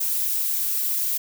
violet noise with flanger, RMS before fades -24 dBFS, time 0-1.18 s, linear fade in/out 10 ms, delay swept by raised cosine 1.4 to 5 ms, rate 3.7 Hz, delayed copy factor -0.65, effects none

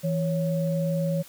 sine tone pair together, 164.82 / 554.4 Hz, E3 / C#5, 0 / 0 cents, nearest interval octave + major sixth, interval 2100 cents, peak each -24 / -28 dBFS, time 0.03-1.23 s, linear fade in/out 20 ms, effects white hiss -49 dBFS RMS until 1.28 s

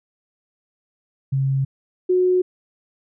sine tone pair in turn, 135.3 / 365.4 Hz, C#3 / F#4, -42 / -22 cents, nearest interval octave + perfect fourth, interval 1720 cents, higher second, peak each -17 / -14 dBFS, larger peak second, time 1.32-1.65 / 2.09-2.42 s, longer neither, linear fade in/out 10 ms, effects none

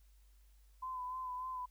sine tone with vibrato, 1015 Hz, B5, 47 cents sharp, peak -39 dBFS, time 0.82-1.66 s, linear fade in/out 10 ms, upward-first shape sine, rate 3.4 Hz, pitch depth 32 cents each way, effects added 50 Hz sine -61 dBFS peak until 1.7 s + white hiss -75 dBFS RMS until 1.7 s

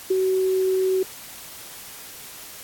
sine tone with ADSR envelope, 376.3 Hz, F#4, 29 cents sharp, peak -15 dBFS, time 0.1-1.03 s, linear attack 9 ms, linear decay 20 ms, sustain -3 dB, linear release 4 ms, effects white hiss -40 dBFS RMS until 2.63 s + AAC 64 kbps

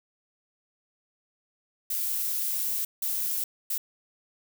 violet noise bursts at uneven times, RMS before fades -29 dBFS, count 3, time 1.9-2.85 / 3.02-3.44 / 3.7-3.78 s, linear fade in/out 5 ms, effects none

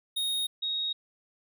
square / sine tone pair in turn, 3729 / 3761 Hz, A#7 / A#7, 0 / +15 cents, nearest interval unison, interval 15 cents, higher second, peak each -28 dBFS, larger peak neither, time 0.16-0.47 / 0.62-0.93 s, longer neither, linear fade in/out 10 ms, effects none

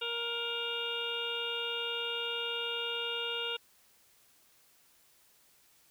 harmonic tone with a mistuned harmonic, 469.7 Hz, A#4, 13 cents sharp, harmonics 1 / 2 / 3 / 5 / 6 / 7 / 8, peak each -40 / -46 / -41 / -45 / -36 / -45 / -42 dBFS, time 0.01-3.57 s, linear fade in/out 10 ms, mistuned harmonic 8, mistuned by -47 cents, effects white hiss -65 dBFS RMS until 5.9 s

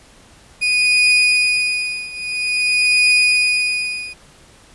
35% pulse tone with tremolo, 2473 Hz, D#7, 11 cents flat, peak -8 dBFS, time 0.61-4.14 s, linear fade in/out 20 ms, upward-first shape triangle, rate 0.5 Hz, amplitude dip 90%, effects pink hiss -47 dBFS RMS until 4.74 s + resampled to 24000 Hz

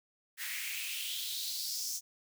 white noise with high-pass filter sweep, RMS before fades -38 dBFS, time 0.37-2.01 s, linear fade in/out 50 ms, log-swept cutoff 1800 to 6100 Hz, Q 4.4, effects none

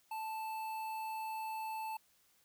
square tone with notch filter, 880 Hz, A5, in tune, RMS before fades -41 dBFS, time 0.11-1.97 s, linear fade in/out 5 ms, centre 5900 Hz, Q 0.78, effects white hiss -71 dBFS RMS until 2.44 s

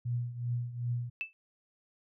sine tone with tremolo, 120.7 Hz, B2, 39 cents flat, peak -28 dBFS, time 0.05-1.1 s, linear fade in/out 10 ms, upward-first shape triangle, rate 2.6 Hz, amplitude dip 80%
sine tone with exponential decay, 2637 Hz, E7, in tune, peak -28 dBFS, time 1.21-1.33 s, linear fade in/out 0 ms, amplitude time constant 25 ms
effects none

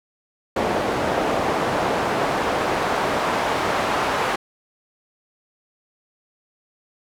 pink noise with band-pass filter sweep, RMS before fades -22 dBFS, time 0.56-4.36 s, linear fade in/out 5 ms, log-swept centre 580 to 930 Hz, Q 0.89, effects none

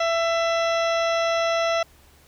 harmonic tone, 667 Hz, E5, 20 cents sharp, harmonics 1 / 2 / 3 / 4 / 5 / 6 / 8 / 9, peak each -21 / -27 / -31 / -33 / -35 / -37 / -39 / -40 dBFS, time 0-1.83 s, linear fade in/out 5 ms, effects added 71 Hz sine -55 dBFS peak until 2.27 s + pink hiss -55 dBFS RMS until 2.27 s

